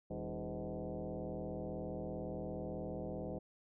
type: tone with frequency modulation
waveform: sine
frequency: 155.56 Hz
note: D#3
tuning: in tune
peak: -39 dBFS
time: 0.1-3.39 s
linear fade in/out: 10 ms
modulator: 118 Hz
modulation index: 4.3
effects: none